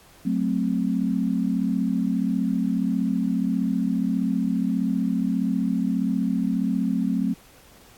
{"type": "chord", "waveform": "sine", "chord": "F# diminished", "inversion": "none", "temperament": "equal", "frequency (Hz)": [185, 220, 261.6], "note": ["F#3", "A3", "C4"], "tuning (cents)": [0, 0, 0], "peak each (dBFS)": -25, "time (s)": [0.25, 7.34], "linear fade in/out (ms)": 10, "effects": ["pink hiss -52 dBFS RMS until 7.97 s", "AAC 64 kbps"]}